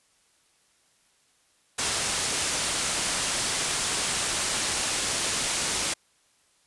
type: low-pass noise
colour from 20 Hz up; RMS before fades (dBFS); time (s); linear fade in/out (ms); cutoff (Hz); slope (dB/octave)
white; -28; 1.78-5.94; 10; 10000; 48
effects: white hiss -65 dBFS RMS until 6.66 s + resampled to 24000 Hz